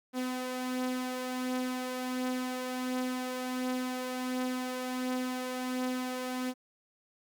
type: beating tone pair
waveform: sawtooth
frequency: 253.5 / 254.9 Hz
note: B3 / C4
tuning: +45 / -45 cents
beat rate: 1.4 Hz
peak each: -29 / -36 dBFS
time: 0.13-6.54 s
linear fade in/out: 50 ms
effects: Opus 48 kbps